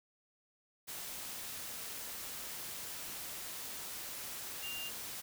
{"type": "tone in noise", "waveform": "sine", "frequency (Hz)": 2794, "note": "F7", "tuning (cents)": 0, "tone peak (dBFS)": -41, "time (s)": [4.62, 4.9], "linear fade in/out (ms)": 20, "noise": "white", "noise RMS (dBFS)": -44, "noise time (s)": [0.87, 5.22], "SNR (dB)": 0, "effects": []}